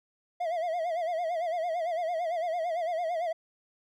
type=tone with vibrato; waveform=triangle; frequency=675 Hz; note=E5; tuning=41 cents sharp; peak=-26 dBFS; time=0.4-3.33 s; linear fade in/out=10 ms; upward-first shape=sine; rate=8.9 Hz; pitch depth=110 cents each way; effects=none